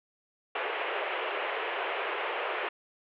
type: band-pass noise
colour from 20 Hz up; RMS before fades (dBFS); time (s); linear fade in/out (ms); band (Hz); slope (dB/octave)
pink; -33; 0.55-2.69; 5; 400 to 3000; 48
effects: none